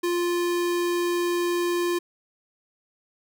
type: tone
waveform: square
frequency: 349.2 Hz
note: F4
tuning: in tune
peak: -23 dBFS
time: 0.03-1.99 s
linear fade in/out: 10 ms
effects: none